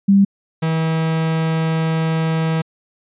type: tone pair in turn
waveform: sine / 45% pulse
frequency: 197.8 / 161.16 Hz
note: G3 / E3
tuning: +16 / -39 cents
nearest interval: major third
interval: 355 cents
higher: first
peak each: -8 / -16 dBFS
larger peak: first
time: 0.08-0.25 / 0.62-2.62 s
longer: second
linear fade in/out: 10 ms
effects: resampled to 8000 Hz